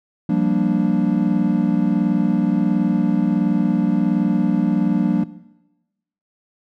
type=chord; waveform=triangle; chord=G minor seventh; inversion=third; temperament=equal; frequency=174.61 / 196 / 233.1 / 293.7 Hz; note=F3 / G3 / Bb3 / D4; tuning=0 / 0 / 0 / 0 cents; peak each=-19 dBFS; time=0.29-5.24 s; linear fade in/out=5 ms; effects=noise-tail reverb RT60 1.0 s tail -17 dB re dry